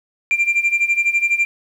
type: tone with tremolo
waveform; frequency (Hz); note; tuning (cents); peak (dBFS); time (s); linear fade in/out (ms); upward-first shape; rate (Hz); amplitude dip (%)
sine; 2375; D7; +19; -9; 0.31-1.45; 0; sine; 12; 85
effects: tanh soft clip ceiling -11 dBFS + 8-bit